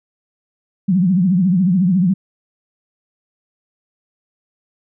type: tone with vibrato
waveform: sine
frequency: 183.1 Hz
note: F#3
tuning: 18 cents flat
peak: -11 dBFS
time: 0.88-2.14 s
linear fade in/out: 10 ms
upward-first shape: triangle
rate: 14 Hz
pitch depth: 180 cents each way
effects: none